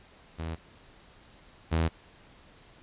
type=tone pair in turn; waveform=sawtooth; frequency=81.4 / 81.4 Hz; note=E2 / E2; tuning=-21 / -21 cents; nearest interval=unison; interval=0 cents; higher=neither; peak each=-29 / -20 dBFS; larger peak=second; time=0.38-0.56 / 1.71-1.89 s; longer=neither; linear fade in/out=20 ms; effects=pink hiss -56 dBFS RMS until 2.82 s + resampled to 8000 Hz